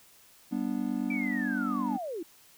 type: chord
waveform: triangle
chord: G major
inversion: none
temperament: just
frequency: 196 / 245 / 294 Hz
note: G3 / B3 / D4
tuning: 0 / -14 / +2 cents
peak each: -33 / -29 / -32 dBFS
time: 0.51-1.98 s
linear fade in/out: 20 ms
type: linear sweep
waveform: sine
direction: down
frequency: 2349 to 302.7 Hz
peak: -33 dBFS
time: 1.1-2.23 s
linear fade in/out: 5 ms
effects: white hiss -58 dBFS RMS until 2.57 s